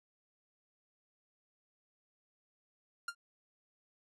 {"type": "tone with exponential decay", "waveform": "45% pulse", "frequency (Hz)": 1396.9, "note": "F6", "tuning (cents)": 0, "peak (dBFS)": -33, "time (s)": [3.08, 3.15], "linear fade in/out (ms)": 5, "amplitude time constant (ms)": 15, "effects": ["resampled to 24000 Hz"]}